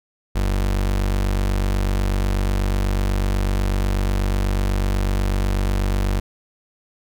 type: tone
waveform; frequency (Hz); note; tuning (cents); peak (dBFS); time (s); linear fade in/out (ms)
35% pulse; 48.12; G1; -31; -16; 0.35-6.2; 10
effects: none